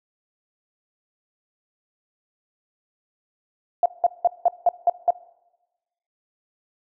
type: tone bursts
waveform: sine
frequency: 699 Hz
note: F5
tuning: 1 cent sharp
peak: -13 dBFS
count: 7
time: 3.83-5.106 s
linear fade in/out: 2 ms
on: 28 ms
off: 180 ms
effects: noise-tail reverb RT60 1.0 s tail -20 dB re dry